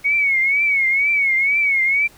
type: tone with vibrato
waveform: sine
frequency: 2217 Hz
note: C#7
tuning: in tune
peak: -14 dBFS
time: 0.04-2.08 s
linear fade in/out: 20 ms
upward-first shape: triangle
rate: 2.1 Hz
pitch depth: 110 cents each way
effects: pink hiss -48 dBFS RMS until 2.17 s